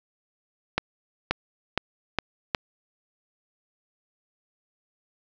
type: accelerating click train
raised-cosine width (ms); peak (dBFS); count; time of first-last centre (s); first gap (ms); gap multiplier
0.3; -6; 5; 0.78-2.548; 530; 0.88
effects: resampled to 16000 Hz + 7-bit